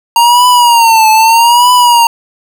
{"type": "tone with vibrato", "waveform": "square", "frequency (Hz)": 930, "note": "A#5", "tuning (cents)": -4, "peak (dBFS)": -4, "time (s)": [0.16, 2.07], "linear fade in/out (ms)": 2, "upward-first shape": "triangle", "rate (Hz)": 0.8, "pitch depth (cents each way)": 120, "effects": []}